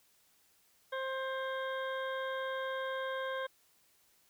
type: harmonic tone with a mistuned harmonic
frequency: 528 Hz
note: C5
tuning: 16 cents sharp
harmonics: 1 / 2 / 3 / 4 / 6 / 7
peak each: -37 / -41 / -41 / -52 / -49 / -54 dBFS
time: 0.92-3.47 s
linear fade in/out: 10 ms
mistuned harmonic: 6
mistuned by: +32 cents
effects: white hiss -69 dBFS RMS until 4.29 s